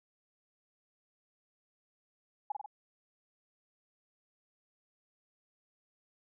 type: tone with echo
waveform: sine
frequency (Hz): 830.6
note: G#5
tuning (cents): 0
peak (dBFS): -31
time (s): 2.5-2.52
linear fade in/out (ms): 5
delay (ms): 47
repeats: 3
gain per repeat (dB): -3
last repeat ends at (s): 2.661
effects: none